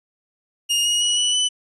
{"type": "tone with pitch steps", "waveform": "sawtooth", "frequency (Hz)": [2846, 2882, 2919, 2957, 2994], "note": ["F7", "F#7", "F#7", "F#7", "F#7"], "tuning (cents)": [32, -46, -24, -2, 20], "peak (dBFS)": -14, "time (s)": [0.69, 1.49], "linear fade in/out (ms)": 20, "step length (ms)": 160, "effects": ["resampled to 24000 Hz"]}